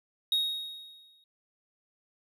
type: tone with exponential decay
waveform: triangle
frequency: 3756 Hz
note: A#7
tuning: 12 cents sharp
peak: -21 dBFS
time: 0.32-1.24 s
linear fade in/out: 2 ms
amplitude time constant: 200 ms
effects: none